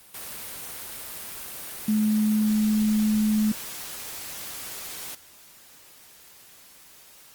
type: tone in noise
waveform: sine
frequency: 214.2 Hz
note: A3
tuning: 46 cents flat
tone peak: -19 dBFS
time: 1.88-3.52 s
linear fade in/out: 5 ms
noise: white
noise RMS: -37 dBFS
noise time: 0.14-5.15 s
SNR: +15 dB
effects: white hiss -51 dBFS RMS until 7.34 s + Opus 32 kbps